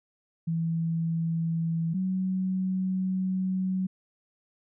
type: tone pair in turn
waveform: sine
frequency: 164.81 / 187.08 Hz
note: E3 / F#3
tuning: 0 / +19 cents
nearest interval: major second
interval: 219 cents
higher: second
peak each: -25 dBFS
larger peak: neither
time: 0.47-1.94 / 1.94-3.87 s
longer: second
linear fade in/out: 10 ms
effects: none